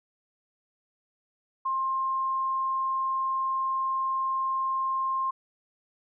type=tone; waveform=sine; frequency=1060 Hz; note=C6; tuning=22 cents sharp; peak=-25 dBFS; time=1.65-5.31 s; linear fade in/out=10 ms; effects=none